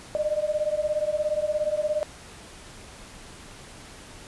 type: beating tone pair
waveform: sine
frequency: 598 / 615 Hz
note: D5 / D#5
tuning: +31 / -20 cents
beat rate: 17 Hz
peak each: -26 dBFS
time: 0.15-2.03 s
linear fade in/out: 0 ms
effects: pink hiss -45 dBFS RMS until 4.27 s + resampled to 24000 Hz